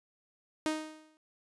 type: tone with exponential decay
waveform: sawtooth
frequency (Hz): 311.1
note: D#4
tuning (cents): 0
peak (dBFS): -23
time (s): 0.66-1.17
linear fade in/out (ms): 0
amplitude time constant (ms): 110
effects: resampled to 24000 Hz

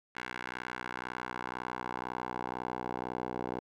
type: tone with band-pass filter sweep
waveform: 10% pulse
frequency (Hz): 62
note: B1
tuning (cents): +7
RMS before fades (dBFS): -39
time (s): 0.15-3.6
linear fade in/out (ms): 10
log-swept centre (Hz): 1800 to 600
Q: 1.6
effects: none

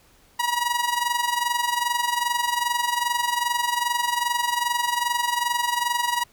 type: tone with amplitude modulation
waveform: sawtooth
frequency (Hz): 961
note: B5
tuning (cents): -48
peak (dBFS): -15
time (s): 0.39-6.24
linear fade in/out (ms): 10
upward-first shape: sine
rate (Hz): 22.5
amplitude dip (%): 70
effects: pink hiss -57 dBFS RMS until 6.32 s

